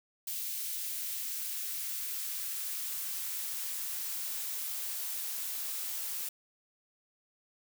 blue noise with high-pass filter sweep, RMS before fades -37 dBFS, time 0.27-6.29 s, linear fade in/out 5 ms, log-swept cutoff 2500 to 290 Hz, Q 0.84, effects none

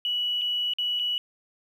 sine tone with dropouts, 2940 Hz, F#7, 12 cents flat, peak -24 dBFS, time 0.05-1.18 s, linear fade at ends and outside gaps 1 ms, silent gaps 0.413-0.417 / 0.736-0.785 / 0.992-0.996 s, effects 9-bit

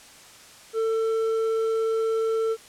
sine tone with hard clipping, 447.2 Hz, A4, 28 cents sharp, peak -23 dBFS, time 0.73-2.57 s, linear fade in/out 50 ms, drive 5 dB, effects white hiss -48 dBFS RMS until 2.68 s + low-pass 9000 Hz 12 dB/octave

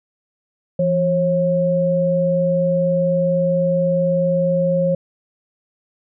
sine tone pair together, 170 / 541.9 Hz, F3 / C#5, -46 / -39 cents, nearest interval octave + minor sixth, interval 2007 cents, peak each -19 / -16 dBFS, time 0.79-4.95 s, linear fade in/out 5 ms, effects none

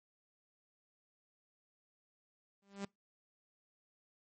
sawtooth tone with exponential growth, 198.6 Hz, G3, 23 cents sharp, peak -33 dBFS, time 2.62-2.85 s, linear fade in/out 5 ms, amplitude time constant 48 ms, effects noise-tail reverb RT60 0.2 s tail -25 dB re dry + MP3 32 kbps

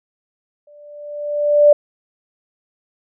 sine tone with exponential growth, 588 Hz, D5, 2 cents sharp, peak -4 dBFS, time 0.67-1.73 s, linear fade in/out 5 ms, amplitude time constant 230 ms, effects none

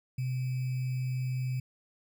sine tone with sample-and-hold, 128.2 Hz, C3, 35 cents flat, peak -29 dBFS, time 0.18-1.6 s, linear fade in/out 5 ms, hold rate 2450 Hz, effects none

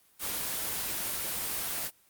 white noise, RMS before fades -33 dBFS, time 0.19-1.91 s, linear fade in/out 50 ms, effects white hiss -64 dBFS RMS until 2.09 s + Opus 24 kbps

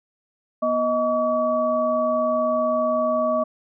sine tone cluster, 242.9 / 627 / 1138 Hz, B3 / D#5 / C#6, -29 / +13 / +45 cents, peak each -27 / -20 / -25 dBFS, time 0.62-3.44 s, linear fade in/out 10 ms, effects none

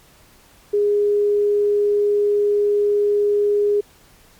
sine tone, 411.8 Hz, G#4, 15 cents flat, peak -14 dBFS, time 0.73-3.81 s, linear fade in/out 10 ms, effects pink hiss -51 dBFS RMS until 4.39 s + MP3 96 kbps

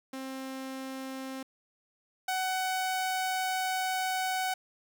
sawtooth tone pair in turn, 264.8 / 749 Hz, C4 / F#5, +21 / +21 cents, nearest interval octave + tritone, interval 1800 cents, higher second, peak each -33 / -25 dBFS, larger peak second, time 0.13-1.43 / 2.28-4.54 s, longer second, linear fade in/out 5 ms, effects 10-bit

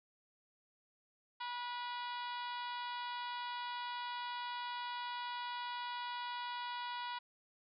harmonic tone with a mistuned harmonic, 485.4 Hz, B4, 30 cents flat, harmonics 2 / 3 / 4 / 5 / 6 / 7 / 8 / 9 / 10, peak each -41 / -49 / -52 / -55 / -52 / -52 / -54 / -58 / -59 dBFS, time 1.4-7.19 s, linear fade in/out 10 ms, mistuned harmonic 4, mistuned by +18 cents, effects none

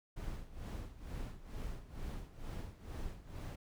brown noise with tremolo, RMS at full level -41 dBFS, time 0.16-3.56 s, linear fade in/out 10 ms, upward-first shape sine, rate 2.2 Hz, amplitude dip 80%, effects none

